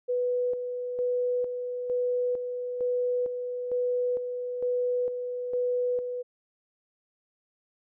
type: tone with tremolo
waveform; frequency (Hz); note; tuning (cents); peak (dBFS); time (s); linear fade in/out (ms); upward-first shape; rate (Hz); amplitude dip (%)
sine; 493.9; B4; 0; -24; 0.08-6.23; 20; square; 1.1; 50
effects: none